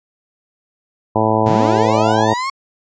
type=harmonic tone; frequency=109.6 Hz; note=A2; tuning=6 cents flat; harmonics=1 / 2 / 3 / 4 / 5 / 6 / 7 / 8 / 9; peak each=-21 / -21 / -21 / -21 / -21 / -21 / -21 / -21 / -21 dBFS; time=1.15-2.34 s; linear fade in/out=10 ms
type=linear sweep; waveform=35% pulse; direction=up; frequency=100.3 to 1106 Hz; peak=-17 dBFS; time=1.46-2.5 s; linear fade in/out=5 ms
effects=resampled to 16000 Hz